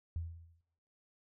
sine tone with exponential decay, 83.4 Hz, E2, 21 cents sharp, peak -33 dBFS, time 0.16-0.61 s, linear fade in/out 0 ms, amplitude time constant 97 ms, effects noise-tail reverb RT60 0.9 s tail -17 dB re dry

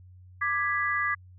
sine chord, G# diminished, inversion second, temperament equal with one note detuned, 1183.5 / 1661.2 / 1975.5 Hz, D6 / G#6 / B6, +13 / 0 / 0 cents, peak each -29 dBFS, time 0.41-1.15 s, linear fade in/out 10 ms, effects added 91 Hz sine -48 dBFS peak until 1.38 s

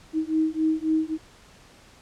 sine beating tone pair, 314.2 / 317.9 Hz, D#4 / D#4, +17 / +37 cents, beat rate 3.7 Hz, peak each -24 dBFS, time 0.13-1.18 s, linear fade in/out 50 ms, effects pink hiss -52 dBFS RMS until 2.01 s + low-pass 8000 Hz 12 dB/octave

